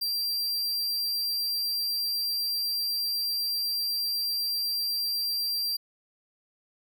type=tone; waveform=45% pulse; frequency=4727 Hz; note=D8; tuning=10 cents sharp; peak=-26 dBFS; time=0.01-5.77 s; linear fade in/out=10 ms; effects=none